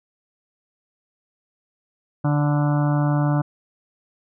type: harmonic tone with a mistuned harmonic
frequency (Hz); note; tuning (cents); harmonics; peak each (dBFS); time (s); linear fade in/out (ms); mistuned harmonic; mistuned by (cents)
146.7; D3; -2; 1 / 2 / 4 / 5 / 6 / 7 / 8 / 9 / 10; -18 / -24 / -30 / -32 / -34 / -35 / -36 / -37 / -38; 2.24-3.42; 10; 7; -22
effects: none